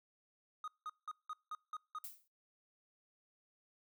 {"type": "tone bursts", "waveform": "triangle", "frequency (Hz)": 1244.5, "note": "D#6", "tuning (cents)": 0, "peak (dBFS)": -39, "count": 7, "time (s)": [0.64, 1.986], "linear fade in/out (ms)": 2, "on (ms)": 38, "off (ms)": 180}
{"type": "noise with exponential decay", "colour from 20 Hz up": "violet", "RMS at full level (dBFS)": -43, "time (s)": [2.04, 2.28], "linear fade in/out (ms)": 2, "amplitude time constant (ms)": 51}
{"effects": ["noise-tail reverb RT60 0.3 s tail -25 dB re dry"]}